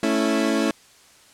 30% pulse chord, A major, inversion none, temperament equal, 220 / 277.2 / 329.6 Hz, A3 / C#4 / E4, 0 / 0 / 0 cents, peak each -21 dBFS, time 0.03-0.71 s, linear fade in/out 2 ms, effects white hiss -52 dBFS RMS until 1.33 s + low-pass 9000 Hz 12 dB/octave

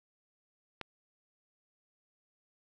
click, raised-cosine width 0.3 ms, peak -22 dBFS, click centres 0.813 s, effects none

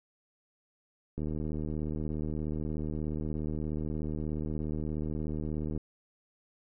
click train, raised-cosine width 3 ms, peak -23 dBFS, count 354, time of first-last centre 1.18-5.776 s, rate 76.8 Hz, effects none

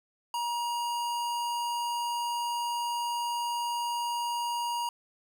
square tone, 950 Hz, A#5, 33 cents sharp, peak -30 dBFS, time 0.34-4.89 s, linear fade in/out 2 ms, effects none

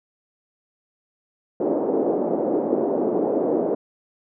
pink band-pass noise, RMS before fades -22 dBFS, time 1.6-3.75 s, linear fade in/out 5 ms, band 280 to 600 Hz, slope 24 dB/octave, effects none

